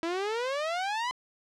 sawtooth exponential sweep, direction up, 323.7 to 1026 Hz, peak -25 dBFS, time 0.03-1.11 s, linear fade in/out 0 ms, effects low-pass 5000 Hz 12 dB/octave

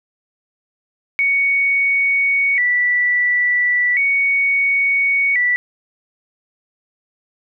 sine tone with vibrato, 2093 Hz, C7, in tune, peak -13 dBFS, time 1.19-5.56 s, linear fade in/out 0 ms, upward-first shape square, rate 0.36 Hz, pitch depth 110 cents each way, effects none

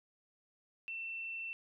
sine tone, 2687 Hz, E7, 33 cents sharp, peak -39 dBFS, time 0.88-1.53 s, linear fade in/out 0 ms, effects none

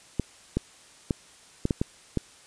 clicks, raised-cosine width 3 ms, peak -11 dBFS, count 7, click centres 0.197 / 0.57 / 1.108 / 1.654 / 1.708 / 1.815 / 2.173 s, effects white hiss -53 dBFS RMS until 2.46 s + resampled to 22050 Hz

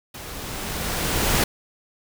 pink noise with level ramp, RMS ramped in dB -37 to -19 dBFS, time 0.14-1.44 s, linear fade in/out 5 ms, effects none

